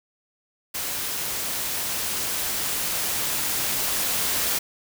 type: noise with level ramp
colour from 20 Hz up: white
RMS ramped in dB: -29 to -24 dBFS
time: 0.74-4.59 s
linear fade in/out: 10 ms
effects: none